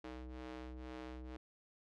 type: ring-modulated tone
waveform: sawtooth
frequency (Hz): 126.7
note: B2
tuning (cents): +45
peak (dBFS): -39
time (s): 0.04-1.37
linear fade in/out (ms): 5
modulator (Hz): 189
effects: low-pass 4000 Hz 12 dB/octave

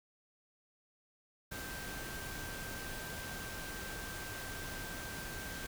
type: tone in noise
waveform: sine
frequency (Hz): 1568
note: G6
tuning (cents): 0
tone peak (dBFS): -47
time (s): 1.51-5.67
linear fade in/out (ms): 10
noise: pink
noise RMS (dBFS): -44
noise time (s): 1.51-5.67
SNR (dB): -6
effects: none

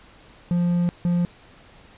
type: tone bursts at uneven times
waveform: triangle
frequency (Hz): 174.61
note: F3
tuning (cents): 0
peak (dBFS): -16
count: 2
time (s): 0.51-0.89 / 1.05-1.25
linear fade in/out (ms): 0
effects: pink hiss -50 dBFS RMS until 1.97 s + resampled to 8000 Hz

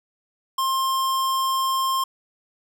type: tone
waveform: square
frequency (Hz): 1060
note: C6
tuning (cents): +22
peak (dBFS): -21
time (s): 0.58-2.04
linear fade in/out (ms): 5
effects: none

